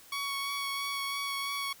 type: tone with vibrato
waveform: 15% pulse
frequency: 1117 Hz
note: C#6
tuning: 13 cents sharp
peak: -26 dBFS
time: 0.12-1.73 s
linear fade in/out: 5 ms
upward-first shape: sine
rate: 3 Hz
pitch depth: 12 cents each way
effects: white hiss -55 dBFS RMS until 1.8 s